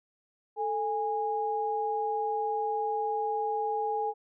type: tone pair together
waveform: sine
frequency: 440 / 823.4 Hz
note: A4 / G#5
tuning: 0 / -15 cents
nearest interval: major seventh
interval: 1085 cents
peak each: -32 / -29 dBFS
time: 0.56-4.14 s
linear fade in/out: 50 ms
effects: none